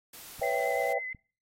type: noise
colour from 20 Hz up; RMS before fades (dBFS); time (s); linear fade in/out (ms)
white; -47; 0.13-0.93; 5
type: clicks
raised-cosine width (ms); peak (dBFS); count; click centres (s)
5; -36; 2; 0.396 / 1.148
type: chord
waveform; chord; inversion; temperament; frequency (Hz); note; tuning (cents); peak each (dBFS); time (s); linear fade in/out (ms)
sine; C# half-diminished seventh; third; equal; 493.9 / 554.4 / 659.3 / 784; B4 / C#5 / E5 / G5; 0 / 0 / 0 / 0; -32; 0.41-0.99; 10
type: tone with vibrato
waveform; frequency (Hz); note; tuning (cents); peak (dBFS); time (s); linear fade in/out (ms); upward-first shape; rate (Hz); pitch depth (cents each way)
sine; 2037; C7; -47; -34; 0.43-1.13; 2; triangle; 9; 28
effects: noise-tail reverb RT60 0.4 s tail -26 dB re dry + AAC 48 kbps